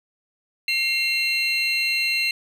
triangle tone cluster, 2133 / 2726 / 4135 Hz, C7 / F7 / C8, +33 / -43 / -21 cents, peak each -25 / -21 / -24 dBFS, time 0.68-2.31 s, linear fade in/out 2 ms, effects none

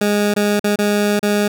20% pulse tone with dropouts, 206.5 Hz, G#3, 10 cents flat, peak -9 dBFS, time 0.01-1.48 s, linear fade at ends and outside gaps 5 ms, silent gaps 0.34-0.363 / 0.596-0.641 / 0.759-0.787 / 1.194-1.228 s, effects none

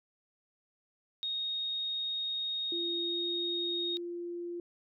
sine tone, 3729 Hz, A#7, in tune, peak -32 dBFS, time 1.23-3.97 s, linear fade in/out 0 ms
sine tone with pitch glide, 343 to 346.8 Hz, F4 to F4, -31 to -12 cents, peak -36 dBFS, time 2.72-4.6 s, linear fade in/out 2 ms, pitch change +19 cents, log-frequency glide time 3-3.26 s
effects none

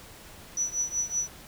sine tone with tremolo, 5920 Hz, F#8, in tune, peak -23 dBFS, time 0.57-1.28 s, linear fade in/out 2 ms, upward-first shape triangle, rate 5.3 Hz, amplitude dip 95%, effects pink hiss -48 dBFS RMS until 1.47 s

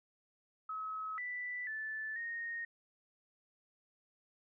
sine tone with pitch steps, 1283 / 1978 / 1751 / 1857 Hz, E6 / B6 / A6 / A#6, -47 / +2 / -9 / -7 cents, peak -38 dBFS, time 0.69-2.65 s, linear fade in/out 5 ms, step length 490 ms, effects none

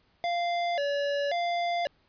square tone with vibrato, 629 Hz, D#5, 19 cents sharp, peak -27 dBFS, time 0.24-1.87 s, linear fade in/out 0 ms, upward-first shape square, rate 0.93 Hz, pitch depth 170 cents each way, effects pink hiss -67 dBFS RMS until 2.08 s + resampled to 11025 Hz

